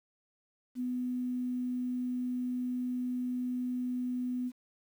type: tone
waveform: sine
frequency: 249.4 Hz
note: B3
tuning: 17 cents sharp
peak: -31 dBFS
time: 0.75-4.52 s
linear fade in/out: 50 ms
effects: 10-bit